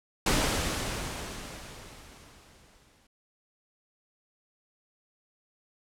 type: noise with exponential decay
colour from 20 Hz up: pink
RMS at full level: -24 dBFS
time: 0.26-3.07 s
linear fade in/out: 5 ms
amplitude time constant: 610 ms
effects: low-pass 10000 Hz 12 dB/octave